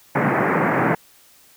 pink band-pass noise, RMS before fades -19 dBFS, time 0.15-0.95 s, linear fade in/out 5 ms, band 130 to 2100 Hz, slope 48 dB/octave, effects white hiss -52 dBFS RMS until 1.56 s

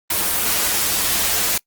white noise with comb filter, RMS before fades -19 dBFS, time 0.1-1.58 s, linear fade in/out 5 ms, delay 7.8 ms, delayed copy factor -0.6, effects noise-tail reverb RT60 0.1 s tail -24 dB re dry + Opus 32 kbps

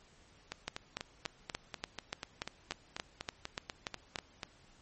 two click trains, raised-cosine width 0.2 ms, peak -18 / -21 dBFS, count 13 / 17, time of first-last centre 0.68-4.158 / 0.52-4.432 s, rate 3.45 / 4.09 Hz, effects pink hiss -63 dBFS RMS until 4.81 s + MP3 32 kbps

